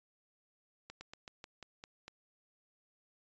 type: slowing click train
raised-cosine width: 0.2 ms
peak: -30 dBFS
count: 8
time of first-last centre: 0.9-2.08 s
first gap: 110 ms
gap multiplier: 1.14
effects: resampled to 16000 Hz